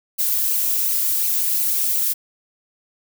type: noise with flanger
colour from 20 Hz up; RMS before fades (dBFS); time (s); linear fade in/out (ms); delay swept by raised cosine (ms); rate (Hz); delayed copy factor
violet; -20; 0.18-2.14; 20; 0.55 to 3.05; 2.8; -0.7
effects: none